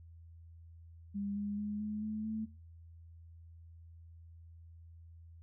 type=tone with pitch steps; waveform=sine; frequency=201.2 / 204.6 / 208.1 / 211.6 / 215.1 / 218.8 Hz; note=G3 / G#3 / G#3 / G#3 / A3 / A3; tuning=+45 / -26 / +4 / +33 / -39 / -9 cents; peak=-35 dBFS; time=1.14-2.46 s; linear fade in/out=20 ms; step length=220 ms; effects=noise-tail reverb RT60 0.3 s tail -21 dB re dry + added 83 Hz sine -52 dBFS peak until 5.42 s